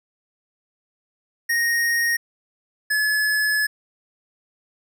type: tone pair in turn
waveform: square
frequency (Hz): 1864.7 / 1710.5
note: A#6 / A6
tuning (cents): 0 / -49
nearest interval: minor second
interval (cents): 149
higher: first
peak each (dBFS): -19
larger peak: neither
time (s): 1.49-2.17 / 2.9-3.67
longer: second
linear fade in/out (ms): 10
effects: none